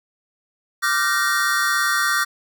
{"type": "chord", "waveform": "square", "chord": "G minor seventh", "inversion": "second", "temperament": "equal with one note detuned", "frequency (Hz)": [1174.7, 1396.9, 1533.9, 1864.7], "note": ["D6", "F6", "G6", "Bb6"], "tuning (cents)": [0, 0, -38, 0], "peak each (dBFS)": -24, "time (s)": [0.82, 2.25], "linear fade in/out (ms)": 20, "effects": []}